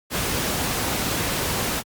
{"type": "noise", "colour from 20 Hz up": "pink", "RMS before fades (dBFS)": -24, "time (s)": [0.1, 1.83], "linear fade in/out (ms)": 50, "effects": ["high-pass 60 Hz 12 dB/octave", "Opus 48 kbps"]}